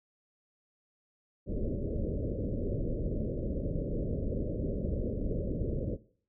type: low-pass noise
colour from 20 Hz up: pink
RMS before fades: -33 dBFS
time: 1.46-5.98 s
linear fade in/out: 50 ms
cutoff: 590 Hz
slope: 96 dB/octave
effects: noise-tail reverb RT60 0.5 s tail -19 dB re dry